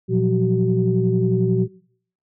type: tone cluster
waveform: sine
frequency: 119.4 / 175.9 / 187 / 378.7 Hz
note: A#2 / F3 / F#3 / F#4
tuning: +42 / +13 / +19 / +40 cents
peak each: -20 / -21 / -22 / -20 dBFS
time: 0.08-1.68 s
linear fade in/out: 50 ms
effects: noise-tail reverb RT60 0.6 s tail -23 dB re dry + tanh soft clip ceiling -5 dBFS